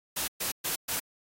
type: noise bursts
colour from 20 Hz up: white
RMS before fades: -31 dBFS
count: 4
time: 0.16-1 s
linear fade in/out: 10 ms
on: 120 ms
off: 120 ms
effects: AAC 48 kbps